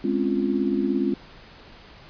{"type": "chord", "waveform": "sine", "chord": "Db major seventh", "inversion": "second", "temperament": "just", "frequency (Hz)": [207.9, 259.9, 277.2, 346.5], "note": ["Ab3", "C4", "Db4", "F4"], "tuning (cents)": [2, -11, 0, -14], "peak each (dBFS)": -26, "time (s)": [0.04, 1.14], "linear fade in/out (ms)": 5, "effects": ["pink hiss -47 dBFS RMS until 2.09 s", "resampled to 11025 Hz"]}